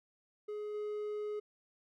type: tone with level steps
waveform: triangle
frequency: 420 Hz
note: G#4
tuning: 19 cents sharp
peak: -36 / -34 dBFS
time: 0.48-1.4 s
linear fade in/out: 10 ms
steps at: 0.74 s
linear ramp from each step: 5 ms
effects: none